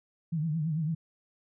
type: tone with vibrato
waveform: sine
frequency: 157.8 Hz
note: D#3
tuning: 25 cents sharp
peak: -27 dBFS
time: 0.32-0.95 s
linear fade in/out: 10 ms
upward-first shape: triangle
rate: 9 Hz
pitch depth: 130 cents each way
effects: none